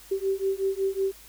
sine beating tone pair, 384.9 / 390.3 Hz, G4 / G4, -32 / -8 cents, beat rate 5.4 Hz, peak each -27 dBFS, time 0.11-1.12 s, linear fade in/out 10 ms, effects added 51 Hz sine -55 dBFS peak until 1.28 s + white hiss -50 dBFS RMS until 1.28 s

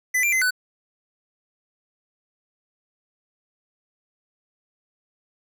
square tone with pitch steps, 2005 / 2370 / 2055 / 1497 Hz, B6 / D7 / C7 / F#6, +26 / +15 / -32 / +20 cents, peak -19 dBFS, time 0.14-0.508 s, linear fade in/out 10 ms, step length 92 ms, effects none

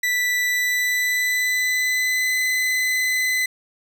40% pulse tone with pitch glide, 1975.5 to 2019 Hz, B6 to B6, 0 to +38 cents, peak -18 dBFS, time 0.03-3.46 s, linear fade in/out 5 ms, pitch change +38 cents, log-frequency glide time 0.44-2.36 s, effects none

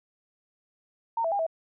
sine tone with pitch steps, 916 / 659 / 805 / 650 Hz, A#5 / E5 / G5 / E5, -31 / -1 / +46 / -24 cents, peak -24 dBFS, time 1.17-1.466 s, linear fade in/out 5 ms, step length 74 ms, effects none

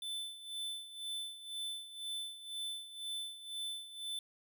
square tone with tremolo, 3520 Hz, A7, in tune, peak -38 dBFS, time 0.02-4.19 s, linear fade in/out 2 ms, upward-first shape sine, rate 2 Hz, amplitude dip 75%, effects none

